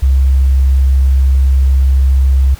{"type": "tone", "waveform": "sine", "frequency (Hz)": 66.7, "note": "C2", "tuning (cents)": 34, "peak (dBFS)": -6, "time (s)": [0.02, 2.55], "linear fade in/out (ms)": 10, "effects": ["pink hiss -38 dBFS RMS until 2.59 s"]}